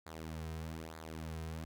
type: tone with flanger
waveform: sawtooth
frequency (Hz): 80.2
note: E2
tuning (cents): -47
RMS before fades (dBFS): -44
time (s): 0.06-1.65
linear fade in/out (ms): 5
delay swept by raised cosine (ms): 0.34 to 3.54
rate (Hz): 1.1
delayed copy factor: -0.7
effects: none